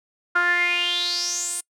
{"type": "tone with band-pass filter sweep", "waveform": "sawtooth", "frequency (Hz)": 351, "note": "F4", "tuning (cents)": 9, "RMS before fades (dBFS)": -23, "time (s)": [0.35, 1.61], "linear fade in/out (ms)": 10, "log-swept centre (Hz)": [1400, 9300], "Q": 7.7, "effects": ["noise-tail reverb RT60 0.1 s tail -25 dB re dry"]}